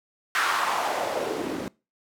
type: noise with band-pass filter sweep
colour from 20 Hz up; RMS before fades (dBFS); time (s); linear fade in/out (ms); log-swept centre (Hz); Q
white; -27; 0.35-1.68; 0; 1500 to 270; 2.5
effects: noise-tail reverb RT60 0.3 s tail -24 dB re dry